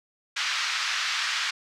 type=band-pass noise; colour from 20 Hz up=pink; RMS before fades=-28 dBFS; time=0.36-1.51 s; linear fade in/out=10 ms; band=1300 to 5600 Hz; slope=24 dB/octave; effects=none